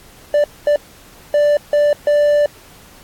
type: tone bursts at uneven times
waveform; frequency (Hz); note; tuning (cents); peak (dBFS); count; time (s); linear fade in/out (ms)
triangle; 587.3; D5; 0; -8; 5; 0.34-0.44 / 0.67-0.76 / 1.34-1.57 / 1.73-1.93 / 2.07-2.46; 2
effects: pink hiss -44 dBFS RMS until 3.03 s + AAC 64 kbps